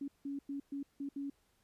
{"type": "tone bursts at uneven times", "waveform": "sine", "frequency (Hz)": 280, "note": "C#4", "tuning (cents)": 18, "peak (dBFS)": -37, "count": 6, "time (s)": [[0.01, 0.08], [0.25, 0.39], [0.49, 0.6], [0.72, 0.83], [1, 1.09], [1.16, 1.3]], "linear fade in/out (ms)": 5, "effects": ["pink hiss -74 dBFS RMS until 1.63 s", "resampled to 32000 Hz"]}